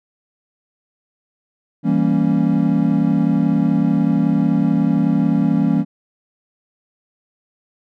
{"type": "chord", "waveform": "triangle", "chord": "E diminished seventh", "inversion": "none", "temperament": "equal with one note detuned", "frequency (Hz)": [164.81, 196, 232.1, 277.2], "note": ["E3", "G3", "Bb3", "Db4"], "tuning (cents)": [0, 0, -7, 0], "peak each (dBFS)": -17, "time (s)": [1.83, 5.85], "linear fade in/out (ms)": 50, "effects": []}